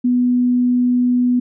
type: tone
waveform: sine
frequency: 246.9 Hz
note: B3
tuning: in tune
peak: -12 dBFS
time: 0.04-1.4 s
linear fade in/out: 10 ms
effects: none